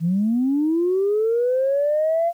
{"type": "linear sweep", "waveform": "sine", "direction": "up", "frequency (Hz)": [158, 692], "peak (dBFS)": -16, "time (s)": [0, 2.33], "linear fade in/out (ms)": 50, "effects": ["tanh soft clip ceiling -12 dBFS", "9-bit"]}